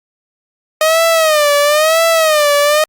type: tone with vibrato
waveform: sawtooth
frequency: 618 Hz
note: D#5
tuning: 12 cents flat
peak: -5 dBFS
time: 0.81-2.84 s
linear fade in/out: 2 ms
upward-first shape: sine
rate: 1 Hz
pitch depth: 120 cents each way
effects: Opus 48 kbps